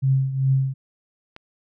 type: tone with tremolo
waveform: sine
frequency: 133.9 Hz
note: C3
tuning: 40 cents sharp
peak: -14 dBFS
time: 0.02-0.74 s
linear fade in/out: 20 ms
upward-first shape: triangle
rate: 2.5 Hz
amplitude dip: 75%
type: click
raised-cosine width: 0.3 ms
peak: -23 dBFS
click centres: 1.364 s
effects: none